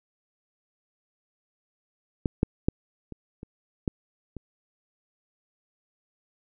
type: clicks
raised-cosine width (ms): 3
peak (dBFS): -11 / -7 / -8 / -25 / -26 / -12 / -24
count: 7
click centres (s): 2.258 / 2.431 / 2.685 / 3.123 / 3.431 / 3.878 / 4.367
effects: none